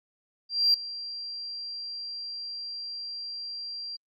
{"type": "tone with ADSR envelope", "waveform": "sine", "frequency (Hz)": 4738, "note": "D8", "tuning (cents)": 14, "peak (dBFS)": -16, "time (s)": [0.49, 3.97], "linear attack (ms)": 250, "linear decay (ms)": 4, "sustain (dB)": -18, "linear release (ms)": 17, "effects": ["tanh soft clip ceiling -13 dBFS", "Opus 48 kbps"]}